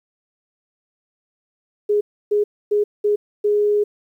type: tone bursts at uneven times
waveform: sine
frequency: 415.3 Hz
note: G#4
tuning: in tune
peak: -14 dBFS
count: 5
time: 1.89-2.01 / 2.31-2.44 / 2.71-2.84 / 3.04-3.16 / 3.44-3.84 s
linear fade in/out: 10 ms
effects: 9-bit